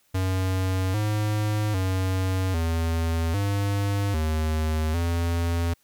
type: tone with pitch steps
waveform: square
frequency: 93.8 / 106 / 93.9 / 82.3 / 100.3 / 78.3 / 84.8 Hz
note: F#2 / G#2 / F#2 / E2 / G2 / D#2 / E2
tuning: +24 / +36 / +26 / -2 / +40 / +11 / +50 cents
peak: -23 dBFS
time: 0.14-5.74 s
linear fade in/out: 10 ms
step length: 800 ms
effects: white hiss -65 dBFS RMS until 5.83 s